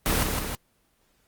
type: noise with echo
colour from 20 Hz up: pink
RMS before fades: -23 dBFS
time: 0.06-0.23 s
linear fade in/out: 0 ms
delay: 160 ms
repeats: 2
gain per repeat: -4 dB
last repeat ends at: 0.55 s
effects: pink hiss -67 dBFS RMS until 1.27 s + Opus 24 kbps